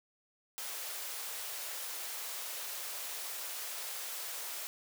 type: high-pass noise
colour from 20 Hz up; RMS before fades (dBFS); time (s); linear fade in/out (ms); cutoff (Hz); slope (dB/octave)
white; -41; 0.58-4.67; 0; 440; 24
effects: none